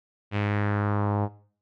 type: tone with low-pass filter sweep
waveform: sawtooth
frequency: 103 Hz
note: G#2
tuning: 14 cents flat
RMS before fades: -26 dBFS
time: 0.31-1.29 s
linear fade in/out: 50 ms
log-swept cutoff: 2700 to 800 Hz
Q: 2.3
effects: noise-tail reverb RT60 0.5 s tail -19 dB re dry